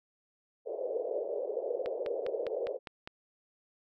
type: band-pass noise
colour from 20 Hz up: white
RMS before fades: -35 dBFS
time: 0.65-2.79 s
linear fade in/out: 50 ms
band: 430 to 560 Hz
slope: 48 dB/octave
type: click train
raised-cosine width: 0.3 ms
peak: -25 dBFS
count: 7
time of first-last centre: 1.86-3.075 s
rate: 4.94 Hz
effects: none